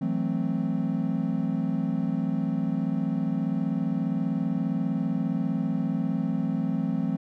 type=chord; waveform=triangle; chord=F# half-diminished seventh; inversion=third; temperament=equal; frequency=164.81 / 185 / 220 / 261.6 Hz; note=E3 / F#3 / A3 / C4; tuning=0 / 0 / 0 / 0 cents; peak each=-28 dBFS; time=0.01-7.17 s; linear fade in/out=10 ms; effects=none